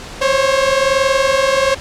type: tone pair together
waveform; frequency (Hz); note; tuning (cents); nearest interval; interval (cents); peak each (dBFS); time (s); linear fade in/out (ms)
sawtooth; 528.9 / 550; C5 / C#5; +19 / -14; minor second; 67; -11; 0.21-1.75; 10
effects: pink hiss -31 dBFS RMS until 1.8 s + low-pass 7000 Hz 12 dB/octave